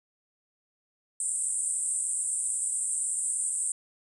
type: band-pass noise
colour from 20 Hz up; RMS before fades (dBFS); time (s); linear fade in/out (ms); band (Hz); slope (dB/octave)
pink; -30; 1.2-3.72; 2; 8000 to 9200; 96
effects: none